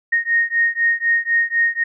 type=beating tone pair; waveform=sine; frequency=1856 / 1860 Hz; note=A#6 / A#6; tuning=-8 / -4 cents; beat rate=4 Hz; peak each=-18 dBFS; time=0.12-1.84 s; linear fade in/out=10 ms; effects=none